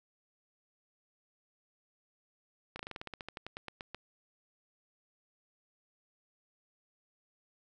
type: slowing click train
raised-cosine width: 0.3 ms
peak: -25 dBFS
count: 17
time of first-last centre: 2.76-3.946 s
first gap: 33 ms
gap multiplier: 1.1
effects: none